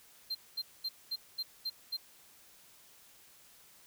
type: tone bursts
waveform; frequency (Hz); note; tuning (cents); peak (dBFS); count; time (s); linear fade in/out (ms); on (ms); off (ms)
triangle; 4163; C8; -10; -32; 7; 0.3-1.97; 10; 50; 220
effects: white hiss -60 dBFS RMS until 3.86 s